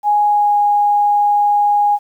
sine tone with pitch glide, 830.6 to 823.9 Hz, G#5 to G#5, 0 to -14 cents, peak -10 dBFS, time 0.03-1.99 s, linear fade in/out 50 ms, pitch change -14 cents, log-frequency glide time 0.24-0.58 s, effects 8-bit

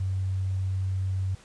sine tone, 94.7 Hz, F#2, 41 cents sharp, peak -25 dBFS, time 0-1.35 s, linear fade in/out 5 ms, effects pink hiss -54 dBFS RMS until 1.44 s + resampled to 22050 Hz

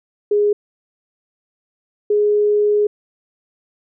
sine tone pair in turn, 413.9 / 416.5 Hz, G#4 / G#4, -6 / +5 cents, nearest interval unison, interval 11 cents, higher second, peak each -12 dBFS, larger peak neither, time 0.31-0.53 / 2.1-2.87 s, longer second, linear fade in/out 5 ms, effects none

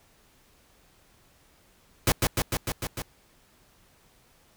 pink noise with echo, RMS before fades -21 dBFS, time 2.07-2.12 s, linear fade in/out 2 ms, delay 150 ms, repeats 6, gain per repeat -2 dB, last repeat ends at 3.02 s, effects pink hiss -61 dBFS RMS until 4.56 s

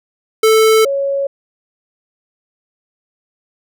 square / sine tone pair in turn, 440 / 554.4 Hz, A4 / C#5, 0 / 0 cents, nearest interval major third, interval 400 cents, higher second, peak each -8 / -14 dBFS, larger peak first, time 0.43-0.85 / 0.85-1.27 s, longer neither, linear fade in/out 5 ms, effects none

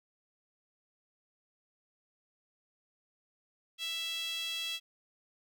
sawtooth tone with high-pass filter, 662 Hz, E5, 7 cents sharp, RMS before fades -37 dBFS, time 3.78-4.8 s, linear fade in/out 50 ms, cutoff 3100 Hz, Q 7.2, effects none

